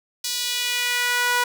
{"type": "tone with high-pass filter sweep", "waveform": "sawtooth", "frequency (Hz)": 488.7, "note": "B4", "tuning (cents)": -18, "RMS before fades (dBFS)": -23, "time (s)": [0.24, 1.44], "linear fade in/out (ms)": 5, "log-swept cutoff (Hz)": [4600, 1100], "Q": 1.6, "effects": []}